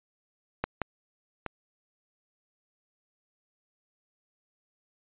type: clicks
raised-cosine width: 0.5 ms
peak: -12 / -13 / -18 dBFS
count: 3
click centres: 0.64 / 0.817 / 1.463 s
effects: resampled to 8000 Hz